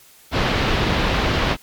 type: low-pass noise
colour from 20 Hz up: pink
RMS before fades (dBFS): -19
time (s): 0.31-1.57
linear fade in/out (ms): 50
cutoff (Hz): 4200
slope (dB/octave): 24
effects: white hiss -49 dBFS RMS until 1.62 s + MP3 96 kbps